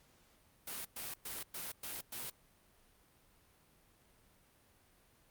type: noise bursts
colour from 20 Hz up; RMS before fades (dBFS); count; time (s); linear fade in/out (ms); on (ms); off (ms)
white; -43; 6; 0.67-2.3; 5; 180; 110
effects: pink hiss -68 dBFS RMS until 5.3 s + Opus 48 kbps